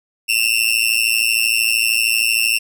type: tone with amplitude modulation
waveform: sawtooth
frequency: 2704 Hz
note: E7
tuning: 43 cents sharp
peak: -7 dBFS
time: 0.28-2.59 s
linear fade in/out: 20 ms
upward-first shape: sine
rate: 113 Hz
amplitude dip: 95%
effects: none